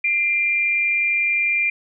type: tone pair together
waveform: sine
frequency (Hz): 2081 / 2388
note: C7 / D7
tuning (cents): -10 / +28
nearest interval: major second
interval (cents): 238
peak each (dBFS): -27 / -17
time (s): 0.04-1.7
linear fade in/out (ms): 5
effects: none